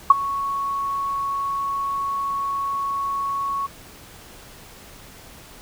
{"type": "tone with ADSR envelope", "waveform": "sine", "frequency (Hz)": 1108.7, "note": "C#6", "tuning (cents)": 0, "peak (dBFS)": -3, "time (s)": [0.1, 3.67], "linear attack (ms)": 5, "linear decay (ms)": 21, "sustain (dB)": -19, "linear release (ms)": 16, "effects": ["pink hiss -44 dBFS RMS until 5.61 s"]}